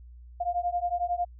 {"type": "beating tone pair", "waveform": "sine", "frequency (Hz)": [698.5, 709.5], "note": ["F5", "F5"], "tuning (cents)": [0, 27], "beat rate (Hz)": 11, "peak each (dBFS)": -29, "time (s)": [0.4, 1.25], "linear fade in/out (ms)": 10, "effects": ["added 60 Hz sine -45 dBFS peak until 1.39 s"]}